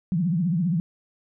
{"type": "tone with vibrato", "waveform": "sine", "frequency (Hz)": 172.1, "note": "F3", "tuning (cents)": -25, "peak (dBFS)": -20, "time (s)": [0.12, 0.8], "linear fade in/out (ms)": 0, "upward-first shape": "triangle", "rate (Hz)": 15, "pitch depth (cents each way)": 230, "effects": []}